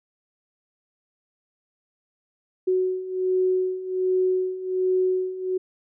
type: beating tone pair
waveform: sine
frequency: 370 / 371.3 Hz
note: F#4 / F#4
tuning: 0 / +6 cents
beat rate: 1.3 Hz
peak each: -26 / -22 dBFS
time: 2.67-5.58 s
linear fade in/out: 10 ms
effects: none